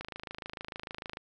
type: click train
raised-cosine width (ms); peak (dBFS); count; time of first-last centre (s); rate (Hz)
0.3; -23; 32; 0.01-1.171; 26.7
effects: none